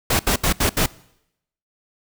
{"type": "noise bursts", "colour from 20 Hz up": "pink", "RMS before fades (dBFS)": -18, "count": 5, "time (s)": [0.1, 0.861], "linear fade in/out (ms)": 5, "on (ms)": 93, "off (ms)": 74, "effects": ["noise-tail reverb RT60 0.8 s tail -22 dB re dry"]}